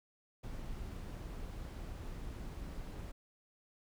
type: noise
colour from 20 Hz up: brown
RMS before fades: -44 dBFS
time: 0.43-3.12 s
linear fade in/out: 10 ms
effects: none